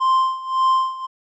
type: tone with tremolo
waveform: triangle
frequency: 1046.5 Hz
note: C6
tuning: in tune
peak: -11 dBFS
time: 0-1.07 s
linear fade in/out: 20 ms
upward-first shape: sine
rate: 1.8 Hz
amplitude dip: 85%
effects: resampled to 16000 Hz